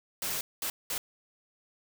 white noise bursts at uneven times, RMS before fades -33 dBFS, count 3, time 0.22-0.41 / 0.62-0.7 / 0.9-0.98 s, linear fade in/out 2 ms, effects none

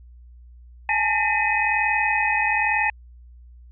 sine tone cluster, 833 / 874 / 1817 / 2008 / 2522 Hz, G#5 / A5 / A#6 / B6 / D#7, +5 / -12 / -45 / +28 / +23 cents, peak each -26 / -26 / -24 / -28 / -23 dBFS, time 0.89-2.9 s, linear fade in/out 2 ms, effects added 60 Hz sine -43 dBFS peak until 3.71 s

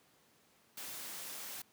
white noise, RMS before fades -45 dBFS, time 0.77-1.62 s, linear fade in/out 5 ms, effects pink hiss -68 dBFS RMS until 1.72 s + high-pass 150 Hz 12 dB/octave

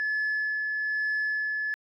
sine tone with tremolo, 1720 Hz, A6, 40 cents flat, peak -23 dBFS, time 0-1.74 s, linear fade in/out 0 ms, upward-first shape sine, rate 1.1 Hz, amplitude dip 30%, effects tanh soft clip ceiling -23 dBFS

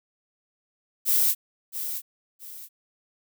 violet noise with echo, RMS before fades -21 dBFS, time 1.05-1.35 s, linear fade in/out 50 ms, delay 670 ms, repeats 2, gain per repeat -10 dB, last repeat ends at 2.69 s, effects none

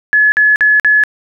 sine tone bursts, 1706 Hz, G#6, 46 cents sharp, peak -6 dBFS, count 4, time 0.13-1.037 s, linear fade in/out 0 ms, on 190 ms, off 49 ms, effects none

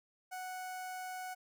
sawtooth tone with notch filter, 740 Hz, F#5, in tune, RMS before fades -43 dBFS, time 0.31-1.35 s, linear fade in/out 20 ms, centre 3500 Hz, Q 1.3, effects none

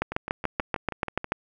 two click trains, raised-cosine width 0.5 ms, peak -17 / -9 dBFS, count 8 / 10, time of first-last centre 0.12-1.244 / 0.02-1.321 s, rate 6.23 / 6.92 Hz, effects none

